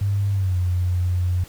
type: tone with pitch glide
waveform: sine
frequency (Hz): 100 to 89.61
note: G2 to F2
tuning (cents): +35 to +45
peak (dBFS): -18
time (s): 0.01-1.44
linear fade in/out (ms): 5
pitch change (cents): -190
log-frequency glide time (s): 0.32-0.57
effects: pink hiss -46 dBFS RMS until 1.48 s